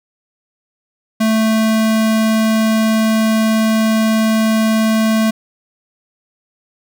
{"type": "tone", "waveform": "square", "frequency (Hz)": 220.4, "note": "A3", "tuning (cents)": 3, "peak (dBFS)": -12, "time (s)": [1.2, 5.31], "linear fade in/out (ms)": 10, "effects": []}